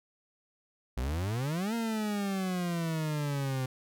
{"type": "exponential two-way sweep", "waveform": "40% pulse", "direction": "up then down", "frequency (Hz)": [58.27, 233.5, 128.3], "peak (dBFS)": -29, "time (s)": [0.97, 3.66], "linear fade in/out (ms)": 5, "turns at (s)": 1.74, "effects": []}